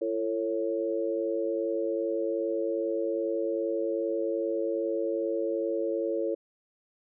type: tone cluster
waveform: sine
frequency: 338.4 / 448.5 / 551 Hz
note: E4 / A4 / C#5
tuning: +45 / +33 / -11 cents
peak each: -31 dBFS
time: 0.01-6.35 s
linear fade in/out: 10 ms
effects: none